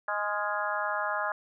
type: harmonic tone with a mistuned harmonic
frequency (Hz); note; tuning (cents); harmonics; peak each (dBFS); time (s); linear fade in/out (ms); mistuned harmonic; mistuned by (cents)
207.7; G#3; 0; 3 / 4 / 5 / 6 / 7 / 8; -35 / -35 / -35 / -35 / -35 / -35; 0.08-1.32; 2; 7; -49
effects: none